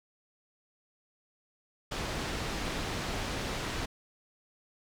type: low-pass noise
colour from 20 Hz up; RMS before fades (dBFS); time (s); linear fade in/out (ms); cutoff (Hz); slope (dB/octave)
pink; -35; 1.91-3.86; 10; 5600; 12
effects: none